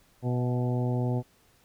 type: harmonic tone with a mistuned harmonic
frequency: 123.47 Hz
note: B2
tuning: in tune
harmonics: 1 / 2 / 3 / 4 / 5 / 6 / 7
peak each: -26 / -32 / -36 / -38 / -40 / -42 / -43 dBFS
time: 0.22-1.23 s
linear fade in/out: 50 ms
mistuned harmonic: 5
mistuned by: +35 cents
effects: pink hiss -63 dBFS RMS until 1.64 s